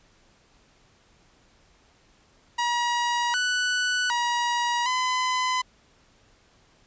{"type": "tone with pitch steps", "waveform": "sawtooth", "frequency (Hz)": [957, 1486, 957, 1013], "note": ["A#5", "F#6", "A#5", "B5"], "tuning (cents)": [45, 7, 45, 44], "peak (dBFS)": -19, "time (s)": [2.58, 5.62], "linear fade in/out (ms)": 10, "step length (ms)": 760, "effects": ["pink hiss -60 dBFS RMS until 6.86 s", "resampled to 16000 Hz"]}